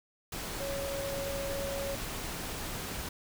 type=tone in noise; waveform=sine; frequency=554.4 Hz; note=C#5; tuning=in tune; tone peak=-35 dBFS; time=0.6-1.95 s; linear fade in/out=5 ms; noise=pink; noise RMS=-38 dBFS; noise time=0.32-3.09 s; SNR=0 dB; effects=none